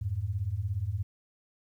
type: beating tone pair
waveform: sine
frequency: 87.8 / 104.8 Hz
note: F2 / G#2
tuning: +10 / +16 cents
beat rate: 17 Hz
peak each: -33 / -31 dBFS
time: 0.01-1.03 s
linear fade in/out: 10 ms
effects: 11-bit